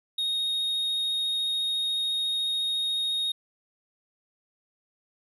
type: tone with vibrato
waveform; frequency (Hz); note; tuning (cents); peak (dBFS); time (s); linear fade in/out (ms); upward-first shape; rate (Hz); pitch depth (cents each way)
triangle; 3729; A#7; 0; -24; 0.18-3.32; 5; sine; 14; 8
effects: none